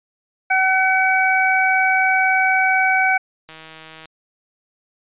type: harmonic tone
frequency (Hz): 757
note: F#5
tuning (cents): +39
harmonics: 1 / 2 / 3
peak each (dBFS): -18 / -18 / -18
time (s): 0.5-3.18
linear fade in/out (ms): 10
type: click train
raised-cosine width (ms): 0.2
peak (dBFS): -21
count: 91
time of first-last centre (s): 3.49-4.056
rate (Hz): 159
effects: resampled to 8000 Hz